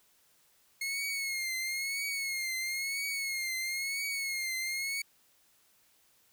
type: tone with vibrato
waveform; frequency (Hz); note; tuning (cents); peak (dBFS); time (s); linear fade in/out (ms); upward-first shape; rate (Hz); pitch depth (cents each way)
sawtooth; 2161; C#7; -45; -29; 0.81-5.02; 5; triangle; 1; 81
effects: white hiss -67 dBFS RMS until 6.32 s